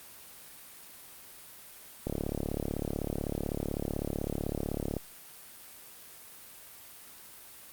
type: click train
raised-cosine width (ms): 2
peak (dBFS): -18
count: 105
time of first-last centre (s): 2.07-4.967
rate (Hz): 35.9
effects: white hiss -50 dBFS RMS until 7.72 s + Opus 32 kbps